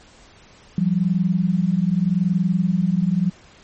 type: tone pair together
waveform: sine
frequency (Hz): 170.17 / 191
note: F3 / G3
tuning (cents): -45 / -45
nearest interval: major second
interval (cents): 200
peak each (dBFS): -19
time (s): 0.78-3.3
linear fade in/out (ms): 2
effects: pink hiss -49 dBFS RMS until 3.63 s + MP3 32 kbps